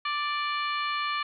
harmonic tone with a mistuned harmonic, 587.3 Hz, D5, in tune, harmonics 2 / 3 / 4 / 5 / 6 / 7, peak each -29 / -36 / -34 / -38 / -42 / -40 dBFS, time 0.05-1.23 s, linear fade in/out 5 ms, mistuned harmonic 7, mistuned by +49 cents, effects none

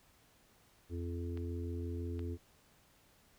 harmonic tone, 85.9 Hz, F2, 28 cents flat, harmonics 1 / 3 / 4 / 5, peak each -38 / -45 / -46 / -48 dBFS, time 0.89-2.38 s, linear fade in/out 50 ms
clicks, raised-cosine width 0.3 ms, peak -36 dBFS, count 2, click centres 1.374 / 2.193 s
effects pink hiss -67 dBFS RMS until 3.38 s

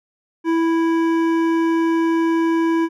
sine tone with hard clipping, 329.6 Hz, E4, in tune, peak -17 dBFS, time 0.44-2.89 s, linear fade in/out 50 ms, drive 12 dB, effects none

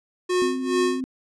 square tone with tremolo, 362.8 Hz, F#4, 34 cents flat, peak -19 dBFS, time 0.29-1.01 s, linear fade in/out 10 ms, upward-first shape sine, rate 2.4 Hz, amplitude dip 90%
sine tone with vibrato, 260.4 Hz, C4, 8 cents flat, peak -25 dBFS, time 0.42-1.04 s, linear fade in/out 0 ms, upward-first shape triangle, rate 18 Hz, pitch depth 16 cents each way
effects resampled to 22050 Hz

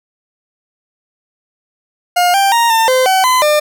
40% pulse tone with pitch steps, 711 / 788 / 933 / 901 / 515 / 758 / 1016 / 600 Hz, F5 / G5 / A#5 / A5 / C5 / F#5 / B5 / D5, +31 / +9 / +1 / +41 / -28 / +42 / +49 / +37 cents, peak -8 dBFS, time 2.16-3.6 s, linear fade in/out 10 ms, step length 180 ms, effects none

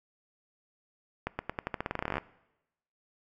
accelerating click train, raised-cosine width 0.5 ms, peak -16 dBFS, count 20, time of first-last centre 1.27-2.182 s, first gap 120 ms, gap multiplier 0.88, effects noise-tail reverb RT60 0.9 s tail -20 dB re dry

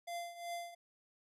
square tone with tremolo, 690 Hz, F5, 21 cents flat, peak -39 dBFS, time 0.07-0.75 s, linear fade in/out 10 ms, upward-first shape triangle, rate 2.7 Hz, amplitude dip 80%, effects resampled to 32000 Hz

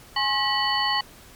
sine tone cluster, 834 / 1073 / 1926 / 2990 / 4452 Hz, G#5 / C6 / B6 / F#7 / C#8, +7 / +43 / -44 / +17 / +7 cents, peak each -27 dBFS, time 0.16-1.01 s, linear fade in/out 5 ms, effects pink hiss -48 dBFS RMS until 1.35 s + MP3 96 kbps

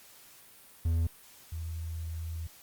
triangle / sine tone pair in turn, 82.41 / 81.65 Hz, E2 / E2, 0 / -16 cents, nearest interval unison, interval 16 cents, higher first, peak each -23 / -34 dBFS, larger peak first, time 0.85-1.07 / 1.52-2.47 s, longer second, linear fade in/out 5 ms, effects white hiss -55 dBFS RMS until 2.62 s + Opus 48 kbps

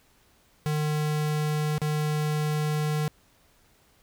square tone with dropouts, 151.6 Hz, D#3, 45 cents flat, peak -25 dBFS, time 0.66-3.08 s, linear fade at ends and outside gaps 0 ms, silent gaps 1.781-1.817 s, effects pink hiss -62 dBFS RMS until 4.02 s

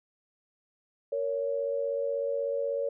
sine tone pair together, 463.7 / 560 Hz, A#4 / C#5, -9 / +18 cents, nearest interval minor third, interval 327 cents, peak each -32 / -29 dBFS, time 1.12-2.89 s, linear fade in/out 5 ms, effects none

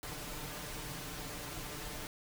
pink noise with comb filter, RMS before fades -43 dBFS, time 0.03-2.07 s, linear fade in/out 0 ms, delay 6.7 ms, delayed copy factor +0.65, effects none

